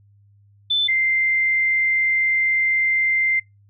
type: tone pair in turn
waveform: sine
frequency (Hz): 3520 / 2088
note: A7 / C7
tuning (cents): 0 / -4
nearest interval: major sixth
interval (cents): 904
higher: first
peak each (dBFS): -16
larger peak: neither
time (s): 0.7-0.88 / 0.88-3.4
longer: second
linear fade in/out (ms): 10
effects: noise-tail reverb RT60 0.2 s tail -26 dB re dry + added 101 Hz sine -51 dBFS peak until 3.69 s